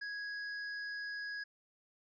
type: tone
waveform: square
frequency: 1661.2 Hz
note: G#6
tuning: in tune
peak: -40 dBFS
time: 0.01-1.44 s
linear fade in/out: 10 ms
effects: resampled to 16000 Hz